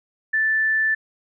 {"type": "tone", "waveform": "sine", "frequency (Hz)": 1760, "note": "A6", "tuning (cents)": 0, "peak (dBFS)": -17, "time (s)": [0.33, 0.95], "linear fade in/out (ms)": 10, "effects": []}